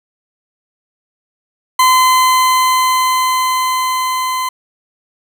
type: tone with level ramp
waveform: 40% pulse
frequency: 1026 Hz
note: C6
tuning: 34 cents flat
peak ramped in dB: -6 to -15 dBFS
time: 1.79-4.49 s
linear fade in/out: 5 ms
effects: none